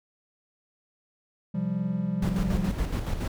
triangle chord, C suspended fourth, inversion none, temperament just, 130.81 / 174.42 / 196.22 Hz, C3 / F3 / G3, 0 / -2 / +2 cents, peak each -33 / -27 / -27 dBFS, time 1.54-2.71 s, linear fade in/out 10 ms
brown noise with tremolo, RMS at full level -27 dBFS, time 2.22-3.28 s, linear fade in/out 5 ms, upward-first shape square, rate 7.1 Hz, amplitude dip 50%
effects none

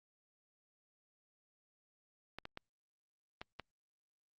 clicks, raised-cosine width 0.3 ms, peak -28 dBFS, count 5, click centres 2.386 / 2.454 / 2.574 / 3.415 / 3.597 s, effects Opus 48 kbps

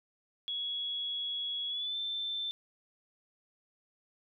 sine tone with pitch glide, 3350 to 3547 Hz, G#7 to A7, +14 to +13 cents, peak -33 dBFS, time 0.48-2.51 s, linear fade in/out 0 ms, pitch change +99 cents, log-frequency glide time 1.68-1.96 s, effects none

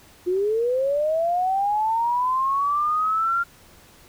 sine linear sweep, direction up, 349.2 to 1396.9 Hz, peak -19 dBFS, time 0.26-3.44 s, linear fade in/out 20 ms, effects pink hiss -51 dBFS RMS until 4.08 s

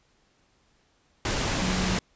sine tone in noise, 184.6 Hz, F#3, 4 cents flat, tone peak -27 dBFS, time 1.62-1.97 s, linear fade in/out 2 ms, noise pink, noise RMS -27 dBFS, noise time 1.25-1.99 s, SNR -3 dB, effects pink hiss -66 dBFS RMS until 2.15 s + resampled to 16000 Hz

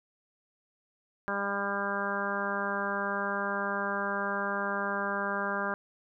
harmonic tone, 200.1 Hz, G3, 36 cents sharp, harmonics 1 / 2 / 3 / 4 / 5 / 6 / 7 / 8, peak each -38 / -39 / -37 / -40 / -37 / -37 / -37 / -35 dBFS, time 1.28-5.74 s, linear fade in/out 0 ms, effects none

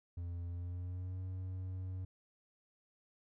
triangle tone with pitch glide, 86.6 to 92.82 Hz, F2 to F#2, -14 to +6 cents, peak -37 dBFS, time 0.17-2.05 s, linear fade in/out 5 ms, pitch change +120 cents, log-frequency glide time 0.47-1.2 s, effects none

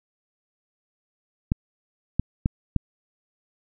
clicks, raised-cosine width 5 ms, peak -8 dBFS, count 4, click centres 1.519 / 2.196 / 2.459 / 2.763 s, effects none

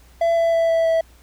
triangle tone with pitch steps, 671 / 666.8 / 662.5 / 658.3 / 654.2 Hz, E5 / E5 / E5 / E5 / E5, +31 / +20 / +9 / -3 / -13 cents, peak -13 dBFS, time 0.21-1.01 s, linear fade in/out 5 ms, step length 160 ms, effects added 60 Hz sine -48 dBFS peak until 1.22 s + pink hiss -54 dBFS RMS until 1.22 s

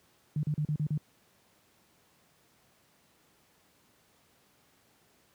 sine tone bursts, 150.4 Hz, D3, 42 cents sharp, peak -26 dBFS, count 6, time 0.36-0.976 s, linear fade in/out 2 ms, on 71 ms, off 38 ms, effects pink hiss -66 dBFS RMS until 5.34 s + high-pass 100 Hz 12 dB/octave

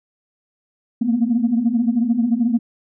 sine tone cluster, 224.8 / 233.9 / 247.5 Hz, A3 / A#3 / B3, +37 / +6 / +4 cents, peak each -19 dBFS, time 1.01-2.59 s, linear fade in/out 10 ms, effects tanh soft clip ceiling -8 dBFS

